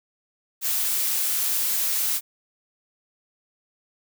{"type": "noise", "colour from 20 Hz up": "blue", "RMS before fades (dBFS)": -24, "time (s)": [0.61, 2.21], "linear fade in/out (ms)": 50, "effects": []}